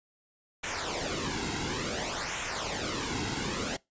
pink noise with flanger, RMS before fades -33 dBFS, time 0.63-3.77 s, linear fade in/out 10 ms, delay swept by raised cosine 0.21 to 1.71 ms, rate 0.57 Hz, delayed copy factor -0.7, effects noise-tail reverb RT60 0.2 s tail -23 dB re dry + resampled to 16000 Hz

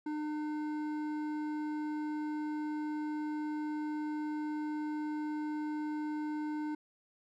triangle tone with hard clipping, 302.7 Hz, D#4, 48 cents flat, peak -36 dBFS, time 0.06-6.75 s, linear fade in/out 5 ms, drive 14 dB, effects none

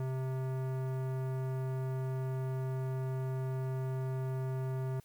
sine tone with tanh clipping, 130.81 Hz, C3, in tune, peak -35 dBFS, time 0-5 s, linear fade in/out 2 ms, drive 18 dB, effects white hiss -66 dBFS RMS until 5.04 s

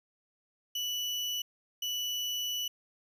35% pulse tone bursts at uneven times, 2960 Hz, F#7, in tune, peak -30 dBFS, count 2, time 0.75-1.42 / 1.82-2.68 s, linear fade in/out 5 ms, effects none

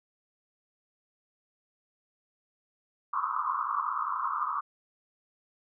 white band-pass noise, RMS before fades -31 dBFS, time 3.13-4.61 s, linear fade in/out 10 ms, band 980 to 1300 Hz, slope 96 dB/octave, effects none

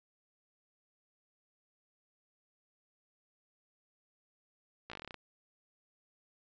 slowing click train, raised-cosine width 0.3 ms, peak -28 dBFS, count 11, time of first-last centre 4.9-5.143 s, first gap 16 ms, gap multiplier 1.09, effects resampled to 16000 Hz

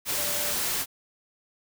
sine tone in noise, 587.3 Hz, D5, in tune, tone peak -37 dBFS, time 0.14-0.56 s, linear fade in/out 50 ms, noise white, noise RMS -28 dBFS, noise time 0.05-0.86 s, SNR -12 dB, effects none

